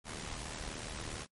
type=noise with amplitude modulation; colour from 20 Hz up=pink; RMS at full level=-39 dBFS; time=0.04-1.27 s; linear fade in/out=50 ms; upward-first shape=sine; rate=77.3 Hz; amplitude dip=70%; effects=noise-tail reverb RT60 0.1 s tail -23 dB re dry + MP3 48 kbps